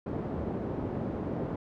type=band-pass noise; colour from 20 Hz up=pink; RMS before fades=-34 dBFS; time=0.06-1.56 s; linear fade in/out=5 ms; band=110 to 540 Hz; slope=12 dB/octave; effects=none